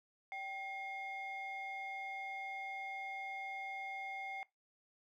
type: ring-modulated tone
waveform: triangle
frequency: 682 Hz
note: F5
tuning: 41 cents flat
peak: -36 dBFS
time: 0.32-4.43 s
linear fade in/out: 0 ms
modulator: 1460 Hz
effects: noise-tail reverb RT60 0.2 s tail -21 dB re dry